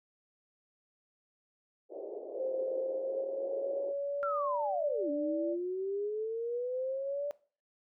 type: band-pass noise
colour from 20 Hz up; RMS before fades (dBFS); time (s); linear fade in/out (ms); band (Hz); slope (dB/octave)
pink; -42; 1.89-3.94; 50; 370 to 610; 48
type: tone with pitch glide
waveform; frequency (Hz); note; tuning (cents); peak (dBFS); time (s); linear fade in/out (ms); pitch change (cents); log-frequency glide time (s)
sine; 524 to 584.8; C5 to D5; +2 to -7; -32; 2.35-5.57; 50; +191; 2.77-4.61
type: linear two-way sweep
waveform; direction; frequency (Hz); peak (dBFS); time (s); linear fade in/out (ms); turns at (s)
sine; down then up; 1387 to 285.1 to 584; -32; 4.23-7.31; 0; 5.1
effects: noise-tail reverb RT60 0.4 s tail -19 dB re dry